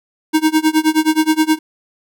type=tone with tremolo; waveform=square; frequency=313.1 Hz; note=D#4; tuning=11 cents sharp; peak=-9 dBFS; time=0.33-1.59 s; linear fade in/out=20 ms; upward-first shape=sine; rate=9.5 Hz; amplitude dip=95%; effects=none